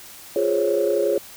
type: chord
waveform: sine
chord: Db major seventh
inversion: first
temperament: equal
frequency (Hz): 349.2 / 415.3 / 523.3 / 554.4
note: F4 / Ab4 / C5 / Db5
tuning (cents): 0 / 0 / 0 / 0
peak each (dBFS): -24 / -21 / -27 / -21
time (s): 0.36-1.18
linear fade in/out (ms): 2
effects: tanh soft clip ceiling -9 dBFS + white hiss -42 dBFS RMS until 1.36 s